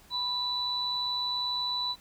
sine tone pair together, 987.8 / 3966 Hz, B5 / B7, 0 / +7 cents, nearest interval 2 octaves, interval 2407 cents, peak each -35 / -29 dBFS, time 0.1-1.96 s, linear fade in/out 50 ms, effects pink hiss -57 dBFS RMS until 2 s

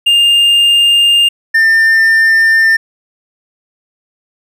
triangle tone pair in turn, 2809 / 1798.5 Hz, F7 / A6, +9 / +37 cents, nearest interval minor sixth, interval 772 cents, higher first, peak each -4 dBFS, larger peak neither, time 0.06-1.29 / 1.54-2.77 s, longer neither, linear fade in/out 10 ms, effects none

